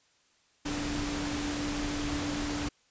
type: tone in noise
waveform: sine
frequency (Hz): 291.8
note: D4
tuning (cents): -11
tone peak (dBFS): -33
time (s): 0.65-2.69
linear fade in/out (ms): 10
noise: pink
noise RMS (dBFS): -35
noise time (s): 0.65-2.69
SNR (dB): -1
effects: white hiss -67 dBFS RMS until 2.9 s + resampled to 16000 Hz